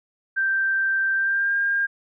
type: tone with pitch glide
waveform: sine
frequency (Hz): 1568 to 1608.4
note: G6 to G6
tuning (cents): 0 to +44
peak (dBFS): -19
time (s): 0.36-1.87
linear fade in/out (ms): 20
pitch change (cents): +44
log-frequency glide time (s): 1.14-1.55
effects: none